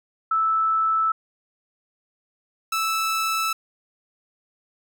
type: tone pair in turn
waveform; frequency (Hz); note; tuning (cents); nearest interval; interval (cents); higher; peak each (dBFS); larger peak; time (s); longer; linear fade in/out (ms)
sine / sawtooth; 1314 / 1314; E6 / E6; -6 / -6; unison; 0; neither; -18; neither; 0.31-1.12 / 2.72-3.53; neither; 5
effects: none